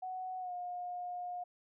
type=tone with pitch glide; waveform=sine; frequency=743 to 714.8 Hz; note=F#5 to F5; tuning=+7 to +40 cents; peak=-38 dBFS; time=0.02-1.44 s; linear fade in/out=10 ms; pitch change=-67 cents; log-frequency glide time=0.39-0.53 s; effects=none